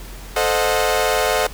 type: chord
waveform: sawtooth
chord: A diminished seventh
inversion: none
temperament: equal with one note detuned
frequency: 440 / 523.3 / 622.3 / 727.7 Hz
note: A4 / C5 / Eb5 / Gb5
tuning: 0 / 0 / 0 / -29 cents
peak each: -18 dBFS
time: 0.36-1.47 s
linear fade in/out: 5 ms
effects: added 45 Hz sine -33 dBFS peak until 1.53 s + pink hiss -39 dBFS RMS until 1.53 s